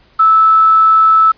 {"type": "tone with quantisation", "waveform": "sine", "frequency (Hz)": 1309, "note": "E6", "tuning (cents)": -13, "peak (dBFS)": -5, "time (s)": [0.19, 1.32], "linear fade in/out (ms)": 10, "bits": 5, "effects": ["pink hiss -50 dBFS RMS until 1.37 s", "resampled to 11025 Hz"]}